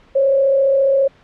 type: tone with frequency modulation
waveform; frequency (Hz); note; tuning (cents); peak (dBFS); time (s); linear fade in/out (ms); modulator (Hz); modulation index
sine; 545; C#5; -29; -11; 0.15-1.08; 10; 34.7; 0.41
effects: pink hiss -50 dBFS RMS until 1.23 s + low-pass 3000 Hz 12 dB/octave